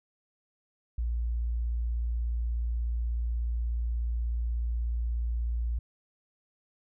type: tone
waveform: sine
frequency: 58.27 Hz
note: A#1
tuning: in tune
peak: -27 dBFS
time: 0.98-5.79 s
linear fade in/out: 5 ms
effects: none